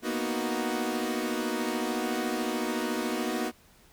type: chord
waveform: sawtooth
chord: B major seventh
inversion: third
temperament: equal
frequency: 233.1 / 246.9 / 311.1 / 370 Hz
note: A#3 / B3 / D#4 / F#4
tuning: 0 / 0 / 0 / 0 cents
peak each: -30 dBFS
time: 0.02-3.52 s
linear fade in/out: 50 ms
effects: pink hiss -59 dBFS RMS until 3.92 s